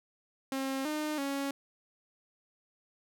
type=tone with pitch steps; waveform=sawtooth; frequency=268.2 / 304.4 / 277.4 Hz; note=C4 / D#4 / C#4; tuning=+43 / -38 / +1 cents; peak=-28 dBFS; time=0.52-1.51 s; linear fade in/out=2 ms; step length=330 ms; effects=none